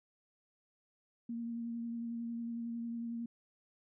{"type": "tone with vibrato", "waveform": "sine", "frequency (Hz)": 233.1, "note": "A#3", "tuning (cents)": 0, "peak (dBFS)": -37, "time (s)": [1.29, 3.26], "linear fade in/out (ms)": 5, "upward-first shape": "triangle", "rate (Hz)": 11, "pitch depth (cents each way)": 20, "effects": []}